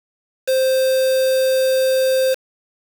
triangle tone with quantisation, 523.3 Hz, C5, in tune, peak -12 dBFS, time 0.47-2.35 s, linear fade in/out 20 ms, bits 4, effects none

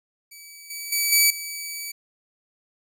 10% pulse tone with level steps, 2291 Hz, D7, 44 cents flat, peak -33 / -23 / -12 / -6 / -22 dBFS, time 0.31-1.92 s, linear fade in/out 10 ms, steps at 0.7 / 0.92 / 1.12 / 1.3 s, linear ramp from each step 5 ms, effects none

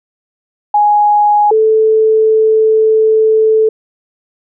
sine tone pair in turn, 832 / 438.3 Hz, G#5 / A4, +3 / -7 cents, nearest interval major seventh, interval 1110 cents, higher first, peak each -6 dBFS, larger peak neither, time 0.74-1.51 / 1.51-3.69 s, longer second, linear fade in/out 5 ms, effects none

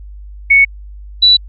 sine tone pair in turn, 2217 / 3950 Hz, C#7 / B7, 0 / 0 cents, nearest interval minor seventh, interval 1000 cents, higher second, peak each -4 dBFS, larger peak neither, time 0.5-0.65 / 1.22-1.37 s, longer neither, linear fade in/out 10 ms, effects added 50 Hz sine -29 dBFS peak until 1.48 s + Opus 48 kbps

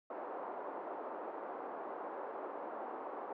white band-pass noise, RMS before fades -44 dBFS, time 0.1-3.33 s, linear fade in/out 5 ms, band 330 to 1000 Hz, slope 24 dB/octave, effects none

